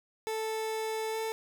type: tone with pitch glide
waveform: 30% pulse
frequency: 440 to 444.1 Hz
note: A4 to A4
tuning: 0 to +16 cents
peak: -29 dBFS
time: 0.27-1.32 s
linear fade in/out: 0 ms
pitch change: +16 cents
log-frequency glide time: 1.11-1.17 s
effects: none